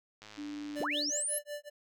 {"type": "click train", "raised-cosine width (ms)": 0.2, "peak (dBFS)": -32, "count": 66, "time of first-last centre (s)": [0.22, 0.833], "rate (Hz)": 106}
{"type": "tone", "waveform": "sine", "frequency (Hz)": 293.7, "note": "D4", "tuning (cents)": 0, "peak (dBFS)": -38, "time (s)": [0.37, 1.11], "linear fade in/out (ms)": 20}
{"type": "tone with tremolo", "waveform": "square", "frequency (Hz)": 587.3, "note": "D5", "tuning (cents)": 0, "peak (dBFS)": -37, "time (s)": [0.75, 1.7], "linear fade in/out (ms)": 20, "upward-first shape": "sine", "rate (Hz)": 5.4, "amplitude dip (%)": 100}
{"type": "linear sweep", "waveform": "sine", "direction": "up", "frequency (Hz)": [88, 11520], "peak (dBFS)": -31, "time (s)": [0.8, 1.39], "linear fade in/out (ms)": 10}
{"effects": []}